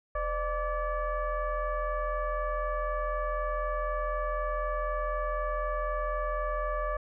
sine tone with frequency modulation, 602 Hz, D5, 43 cents sharp, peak -28 dBFS, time 0.15-6.97 s, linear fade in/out 5 ms, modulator 560 Hz, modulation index 1.4, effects none

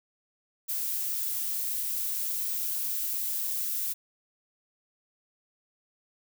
violet noise, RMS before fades -31 dBFS, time 0.68-3.94 s, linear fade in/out 20 ms, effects none

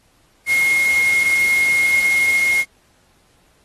sine tone in noise, 2148 Hz, C7, 45 cents sharp, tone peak -13 dBFS, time 0.46-2.65 s, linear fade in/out 50 ms, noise white, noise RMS -28 dBFS, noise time 0.46-2.65 s, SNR +12 dB, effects pink hiss -58 dBFS RMS until 3.64 s + AAC 32 kbps

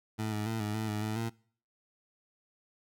20% pulse tone with pitch steps, 109.1 / 105.8 / 112.2 / 105.3 / 109.8 / 105.7 / 108.4 / 114.5 Hz, A2 / G#2 / A2 / G#2 / A2 / G#2 / A2 / A#2, -14 / +33 / +34 / +24 / -3 / +31 / -25 / -31 cents, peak -27 dBFS, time 0.18-1.3 s, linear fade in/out 20 ms, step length 140 ms, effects noise-tail reverb RT60 0.5 s tail -23 dB re dry

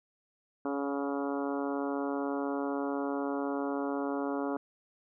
harmonic tone with a mistuned harmonic, 140.3 Hz, C#3, 21 cents sharp, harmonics 2 / 3 / 4 / 5 / 6 / 7 / 8 / 9 / 10, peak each -33 / -37 / -39 / -41 / -43 / -44 / -45 / -46 / -47 dBFS, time 0.65-4.57 s, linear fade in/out 2 ms, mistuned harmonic 5, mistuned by +15 cents, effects none

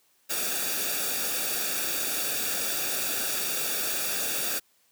white noise with comb filter, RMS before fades -29 dBFS, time 0.29-4.6 s, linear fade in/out 20 ms, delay 0.97 ms, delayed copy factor -0.7, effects white hiss -66 dBFS RMS until 4.91 s + high-pass 100 Hz 12 dB/octave

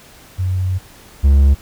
sine / triangle tone pair in turn, 92.8 / 69.52 Hz, F#2 / C#2, +6 / +6 cents, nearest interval perfect fourth, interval 500 cents, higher first, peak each -15 / -5 dBFS, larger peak second, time 0.38-0.79 / 1.23-1.55 s, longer first, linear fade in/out 20 ms, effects pink hiss -43 dBFS RMS until 1.61 s

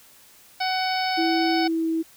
harmonic tone, 748 Hz, F#5, 19 cents sharp, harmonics 1 / 2 / 3 / 4 / 5 / 6 / 7, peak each -24 / -32 / -31 / -36 / -36 / -33 / -32 dBFS, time 0.6-1.68 s, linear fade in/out 10 ms
sine tone with pitch glide, 329.6 to 324.7 Hz, E4 to E4, 0 to -26 cents, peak -21 dBFS, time 1.17-2.03 s, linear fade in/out 20 ms, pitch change -26 cents, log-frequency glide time 1.57-1.88 s
effects white hiss -52 dBFS RMS until 2.16 s

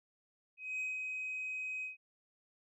sine tone with ADSR envelope, 2524 Hz, D#7, 24 cents sharp, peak -32 dBFS, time 0.57-1.97 s, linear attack 230 ms, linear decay 170 ms, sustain -4 dB, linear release 140 ms, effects tanh soft clip ceiling -34 dBFS

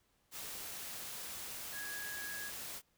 sine tone in noise, 1661.2 Hz, G#6, in tune, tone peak -43 dBFS, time 1.72-2.52 s, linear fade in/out 50 ms, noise white, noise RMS -45 dBFS, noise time 0.31-2.82 s, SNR -1 dB, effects pink hiss -75 dBFS RMS until 2.97 s

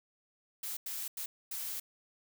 blue noise bursts at uneven times, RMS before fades -39 dBFS, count 4, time 0.63-0.77 / 0.86-1.08 / 1.17-1.26 / 1.51-1.8 s, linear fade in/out 5 ms, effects none

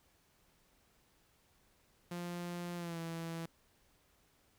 sawtooth tone with pitch glide, 174.61 to 165.67 Hz, F3 to E3, 0 to +9 cents, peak -36 dBFS, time 2.11-3.46 s, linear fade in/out 5 ms, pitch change -91 cents, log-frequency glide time 2.76-2.99 s, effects pink hiss -71 dBFS RMS until 4.58 s

